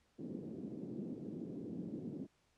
pink band-pass noise, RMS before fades -45 dBFS, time 0.18-2.27 s, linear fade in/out 20 ms, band 170 to 360 Hz, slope 24 dB/octave, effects pink hiss -75 dBFS RMS until 2.57 s + low-pass 8000 Hz 12 dB/octave

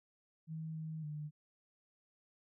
sine tone with pitch steps, 159.4 / 158.2 / 150.2 Hz, D#3 / D#3 / D3, +42 / +29 / +39 cents, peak -40 dBFS, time 0.47-1.31 s, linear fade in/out 50 ms, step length 280 ms, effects none

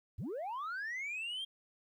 sine linear sweep, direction up, 65.41 to 3242 Hz, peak -35 dBFS, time 0.18-1.45 s, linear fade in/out 10 ms, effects tanh soft clip ceiling -36 dBFS + 12-bit

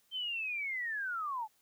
sine linear sweep, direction down, 3136 to 830.6 Hz, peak -34 dBFS, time 0.11-1.48 s, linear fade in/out 50 ms, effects white hiss -71 dBFS RMS until 1.61 s

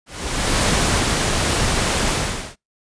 pink noise with ADSR envelope, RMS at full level -17 dBFS, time 0.06-2.56 s, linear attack 550 ms, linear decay 570 ms, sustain -2 dB, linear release 460 ms, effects noise-tail reverb RT60 0.2 s tail -26 dB re dry + resampled to 22050 Hz

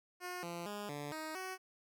10% pulse tone with pitch steps, 359.5 / 171.6 / 206.1 / 145.6 / 313.4 / 374.4 Hz, F#4 / F3 / G#3 / D3 / D#4 / F#4, -50 / -30 / -13 / -15 / +13 / +20 cents, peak -33 dBFS, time 0.2-1.58 s, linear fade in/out 50 ms, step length 230 ms, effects none

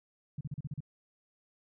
sine tone bursts, 144.4 Hz, D3, 29 cents flat, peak -34 dBFS, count 7, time 0.38-0.805 s, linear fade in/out 5 ms, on 29 ms, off 37 ms, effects none

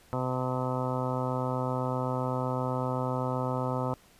harmonic tone, 127.8 Hz, C3, 40 cents flat, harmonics 1 / 2 / 3 / 4 / 5 / 6 / 7 / 8 / 9 / 10, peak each -32 / -35 / -40 / -35 / -38 / -42 / -37 / -40 / -44 / -40 dBFS, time 0.13-3.94 s, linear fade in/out 0 ms, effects pink hiss -59 dBFS RMS until 4.19 s + resampled to 32000 Hz

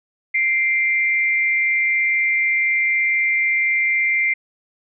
sine tone pair together, 2093 / 2349 Hz, C7 / D7, 0 / 0 cents, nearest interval major second, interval 200 cents, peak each -16 / -24 dBFS, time 0.34-4.34 s, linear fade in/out 10 ms, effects none

